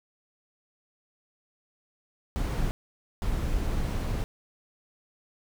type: noise bursts at uneven times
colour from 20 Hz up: brown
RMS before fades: -28 dBFS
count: 2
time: 2.36-2.71 / 3.22-4.24 s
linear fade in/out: 0 ms
effects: none